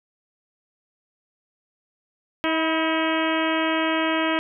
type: harmonic tone with a mistuned harmonic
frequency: 320 Hz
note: D#4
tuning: 49 cents sharp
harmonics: 1 / 2 / 3 / 4 / 5 / 6 / 7 / 8 / 9 / 10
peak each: -24 / -27 / -29 / -30 / -31 / -32 / -32 / -33 / -34 / -34 dBFS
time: 2.44-4.39 s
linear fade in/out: 0 ms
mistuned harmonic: 3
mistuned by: +34 cents
effects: none